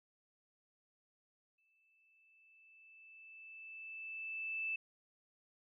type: tone with exponential growth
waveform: sine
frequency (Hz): 2637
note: E7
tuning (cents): 0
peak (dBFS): -35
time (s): 1.58-4.76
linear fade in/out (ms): 5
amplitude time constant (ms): 690
effects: none